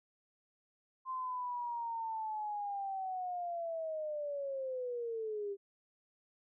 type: linear sweep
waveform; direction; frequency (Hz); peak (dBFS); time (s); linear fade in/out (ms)
sine; down; 1046.5 to 393.2; -36; 1.05-5.57; 50
effects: none